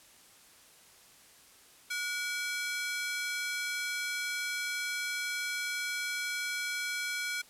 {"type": "ring-modulated tone", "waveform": "sawtooth", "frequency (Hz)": 1872, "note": "A#6", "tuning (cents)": 7, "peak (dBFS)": -26, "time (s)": [1.9, 7.42], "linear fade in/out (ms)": 10, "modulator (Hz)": 421, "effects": ["white hiss -58 dBFS RMS until 7.49 s", "low-pass 12000 Hz 12 dB/octave"]}